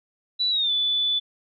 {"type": "tone with pitch glide", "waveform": "sine", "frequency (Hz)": [3951, 3480], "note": ["B7", "A7"], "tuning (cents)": [0, -20], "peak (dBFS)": -20, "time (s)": [0.39, 1.2], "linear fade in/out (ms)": 20, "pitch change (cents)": -220, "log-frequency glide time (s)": [0.5, 0.72], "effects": []}